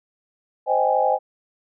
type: chord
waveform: sine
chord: Ab major seventh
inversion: first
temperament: just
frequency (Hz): 519.1 / 623 / 778.7 / 830.6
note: C5 / Eb5 / G5 / Ab5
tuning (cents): -14 / +2 / -12 / 0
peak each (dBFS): -22 / -23 / -22 / -21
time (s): 0.66-1.19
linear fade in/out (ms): 50
effects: none